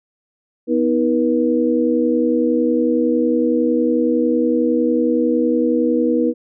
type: tone cluster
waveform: sine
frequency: 247.8 / 318.7 / 481.5 Hz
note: B3 / D#4 / B4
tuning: +6 / +42 / -44 cents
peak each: -18 dBFS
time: 0.67-6.34 s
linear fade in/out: 50 ms
effects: none